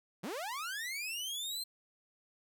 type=linear sweep; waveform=sawtooth; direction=up; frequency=146.83 to 4186 Hz; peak=-34 dBFS; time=0.23-1.64 s; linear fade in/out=10 ms; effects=none